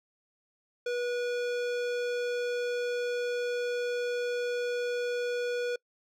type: tone with hard clipping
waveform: sine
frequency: 486.1 Hz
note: B4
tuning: 28 cents flat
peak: -31 dBFS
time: 0.86-5.76 s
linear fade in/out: 5 ms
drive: 17 dB
effects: noise-tail reverb RT60 0.1 s tail -26 dB re dry